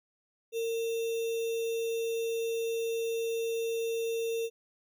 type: tone with sample-and-hold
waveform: sine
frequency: 457.9 Hz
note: A#4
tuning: 31 cents flat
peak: -29 dBFS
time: 0.52-4.5 s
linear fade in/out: 50 ms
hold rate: 3150 Hz
effects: none